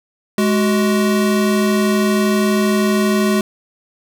square tone pair together, 210 / 374.2 Hz, G#3 / F#4, +19 / +20 cents, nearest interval minor seventh, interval 1001 cents, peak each -15 / -19 dBFS, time 0.38-3.41 s, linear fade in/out 2 ms, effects none

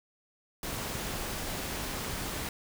pink noise with amplitude modulation, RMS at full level -34 dBFS, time 0.63-2.49 s, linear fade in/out 2 ms, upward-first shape sine, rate 250 Hz, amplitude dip 40%, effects none

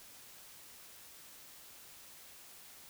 silence, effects white hiss -55 dBFS RMS until 2.89 s

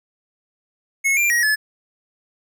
square tone with pitch steps, 2184 / 2377 / 1894 / 1721 Hz, C#7 / D7 / A#6 / A6, -26 / +20 / +27 / -39 cents, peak -16 dBFS, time 1.04-1.56 s, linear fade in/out 20 ms, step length 130 ms, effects none

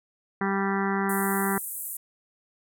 harmonic tone, 196 Hz, G3, in tune, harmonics 1 / 2 / 4 / 5 / 6 / 7 / 8 / 9 / 10, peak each -27 / -30 / -33 / -34 / -35 / -35 / -36 / -37 / -37 dBFS, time 0.41-1.58 s, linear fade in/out 2 ms
white band-pass noise, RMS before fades -35 dBFS, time 1.09-1.97 s, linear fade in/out 5 ms, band 8300 to 15000 Hz, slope 48 dB/octave
effects none

